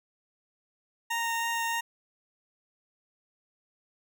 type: tone with vibrato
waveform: 20% pulse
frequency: 925 Hz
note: A#5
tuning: 14 cents flat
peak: -23 dBFS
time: 1.1-1.81 s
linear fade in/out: 10 ms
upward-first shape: triangle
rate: 3.2 Hz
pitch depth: 9 cents each way
effects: none